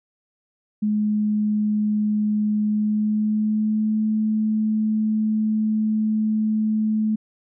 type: tone with pitch glide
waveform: sine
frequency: 211.1 to 216.3 Hz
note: G#3 to A3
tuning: +29 to -29 cents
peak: -18 dBFS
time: 0.82-7.16 s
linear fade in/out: 10 ms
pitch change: +42 cents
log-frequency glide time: 2.64-4.02 s
effects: none